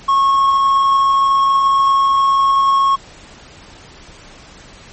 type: tone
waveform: triangle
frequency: 1094 Hz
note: C#6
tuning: 23 cents flat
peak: -8 dBFS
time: 0.08-2.96 s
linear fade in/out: 10 ms
effects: pink hiss -40 dBFS RMS until 4.92 s + MP3 32 kbps